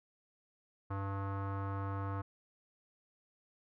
square tone with low-pass filter, 98.3 Hz, G2, 5 cents sharp, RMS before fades -38 dBFS, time 0.9-2.22 s, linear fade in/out 10 ms, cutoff 1200 Hz, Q 3.9, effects none

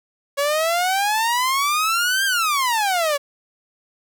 sawtooth exponential two-way sweep, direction up then down, 556 to 1614 to 556 Hz, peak -14 dBFS, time 0.37-3.18 s, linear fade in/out 20 ms, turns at 2.25 s, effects none

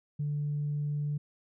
sine tone, 146.83 Hz, D3, in tune, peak -28 dBFS, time 0.19-1.18 s, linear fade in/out 10 ms, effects tanh soft clip ceiling -25 dBFS

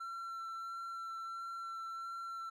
triangle tone with vibrato, 1351 Hz, E6, 42 cents sharp, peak -39 dBFS, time 0-2.5 s, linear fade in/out 10 ms, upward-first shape sine, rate 1.5 Hz, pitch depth 11 cents each way, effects none

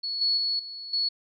sine tone with level steps, 4390 Hz, C#8, 18 cents flat, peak -28 / -21 / -24 / -36 / -23 dBFS, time 0.03-1.09 s, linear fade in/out 10 ms, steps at 0.21 / 0.37 / 0.59 / 0.93 s, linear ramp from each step 5 ms, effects none

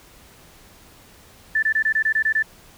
sine tone bursts, 1760 Hz, A6, in tune, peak -16 dBFS, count 9, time 1.55-2.426 s, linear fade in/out 5 ms, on 76 ms, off 24 ms, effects pink hiss -49 dBFS RMS until 2.77 s

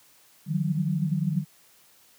sine tone cluster, 151.2 / 170.8 / 182.8 / 191.5 Hz, D#3 / F3 / F#3 / G3, -49 / -38 / -21 / -40 cents, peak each -26 / -30 / -30 / -31 dBFS, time 0.46-1.45 s, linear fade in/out 50 ms, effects white hiss -58 dBFS RMS until 2.18 s + high-pass 80 Hz 12 dB/octave

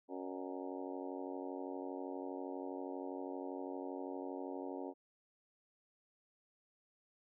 harmonic tone with a mistuned harmonic, 92.5 Hz, F#2, in tune, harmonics 3 / 4 / 5 / 6 / 7 / 8 / 9 / 10, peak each -45 / -47 / -49 / -51 / -52 / -53 / -54 / -55 dBFS, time 0.08-4.94 s, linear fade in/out 50 ms, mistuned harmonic 7, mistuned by -74 cents, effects none

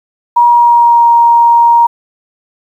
sine tone with pitch glide, 954 to 938.7 Hz, A#5 to A#5, +40 to +12 cents, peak -3 dBFS, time 0.36-1.87 s, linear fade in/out 10 ms, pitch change -28 cents, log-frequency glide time 0.48-1.06 s, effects 7-bit

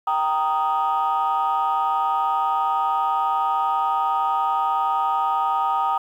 sine chord, Eb major, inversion first, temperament equal with one note detuned, 781.7 / 932.3 / 1244.5 Hz, G5 / Bb5 / Eb6, -5 / 0 / 0 cents, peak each -22 dBFS, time 0.07-5.98 s, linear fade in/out 5 ms, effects tanh soft clip ceiling -13 dBFS + 9-bit

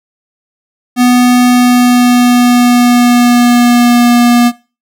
square tone with pitch glide, 246.9 to 240.3 Hz, B3 to B3, 0 to -47 cents, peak -5 dBFS, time 0.96-4.52 s, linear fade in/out 50 ms, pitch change -47 cents, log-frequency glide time 1.5-4.14 s, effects noise-tail reverb RT60 0.3 s tail -18 dB re dry

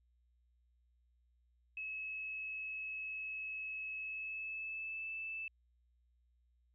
sine tone with pitch glide, 2581 to 2635 Hz, E7 to E7, -37 to -1 cents, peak -40 dBFS, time 1.77-5.48 s, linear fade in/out 2 ms, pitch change +36 cents, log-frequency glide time 3.97-5.11 s, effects added 60 Hz sine -70 dBFS peak until 6.74 s

